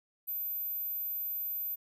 sine tone, 13720 Hz, A9, 45 cents flat, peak -33 dBFS, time 0.27-1.76 s, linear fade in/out 20 ms, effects none

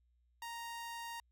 sawtooth tone, 932.3 Hz, A#5, in tune, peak -39 dBFS, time 0.42-1.2 s, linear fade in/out 2 ms, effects added 60 Hz sine -70 dBFS peak until 1.31 s

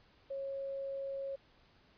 sine tone, 547 Hz, C#5, 23 cents flat, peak -37 dBFS, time 0.3-1.36 s, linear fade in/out 10 ms, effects pink hiss -66 dBFS RMS until 1.97 s + resampled to 11025 Hz

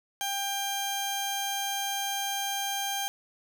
sawtooth tone pair together, 795 / 3180 Hz, G5 / G7, +24 / +24 cents, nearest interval 2 octaves, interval 2400 cents, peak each -28 dBFS, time 0.21-3.08 s, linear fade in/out 0 ms, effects none

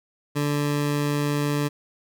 20% pulse tone, 145.8 Hz, D3, 12 cents flat, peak -17 dBFS, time 0.35-1.69 s, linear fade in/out 20 ms, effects none

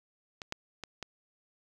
clicks, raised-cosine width 0.2 ms, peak -23 / -17 / -22 / -21 dBFS, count 4, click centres 0.418 / 0.524 / 0.837 / 1.027 s, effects 9-bit

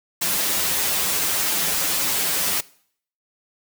white noise with comb filter, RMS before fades -22 dBFS, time 0.21-2.61 s, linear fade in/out 10 ms, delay 8.3 ms, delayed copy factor -0.95, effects noise-tail reverb RT60 0.6 s tail -22 dB re dry + high-pass 80 Hz 12 dB/octave

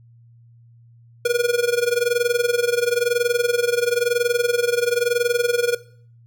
square tone with amplitude modulation, 480 Hz, B4, 49 cents flat, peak -15 dBFS, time 1.25-5.75 s, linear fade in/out 5 ms, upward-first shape sine, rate 21 Hz, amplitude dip 90%, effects noise-tail reverb RT60 0.5 s tail -18 dB re dry + added 117 Hz sine -47 dBFS peak until 6.26 s

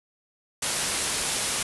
white low-pass noise, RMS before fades -28 dBFS, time 0.62-1.63 s, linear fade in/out 5 ms, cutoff 11000 Hz, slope 96 dB/octave, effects none

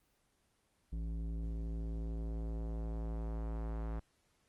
square tone with low-pass filter sweep, 55.5 Hz, A1, 16 cents sharp, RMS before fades -39 dBFS, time 0.92-4 s, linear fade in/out 10 ms, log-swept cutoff 210 to 1300 Hz, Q 0.91, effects pink hiss -75 dBFS RMS until 4.48 s + Opus 24 kbps

